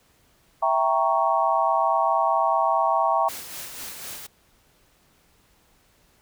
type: chord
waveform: sine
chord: E diminished seventh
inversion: none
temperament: equal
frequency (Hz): 659.3 / 784 / 932.3 / 1108.7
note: E5 / G5 / Bb5 / Db6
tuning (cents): 0 / 0 / 0 / 0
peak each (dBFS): -24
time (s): 0.62-3.29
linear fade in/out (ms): 10
type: noise with tremolo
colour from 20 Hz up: white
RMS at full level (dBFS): -35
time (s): 3.28-4.27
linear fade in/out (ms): 10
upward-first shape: sine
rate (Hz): 4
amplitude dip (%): 40
effects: pink hiss -61 dBFS RMS until 6.21 s